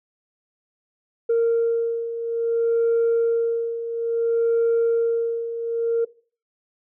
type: beating tone pair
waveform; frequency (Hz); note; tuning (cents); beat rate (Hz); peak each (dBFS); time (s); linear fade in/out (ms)
sine; 462.1 / 462.69; A#4 / A#4; -15 / -13; 0.59; -23 / -18; 1.29-6.05; 10
effects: noise-tail reverb RT60 0.4 s tail -19 dB re dry + tanh soft clip ceiling -14 dBFS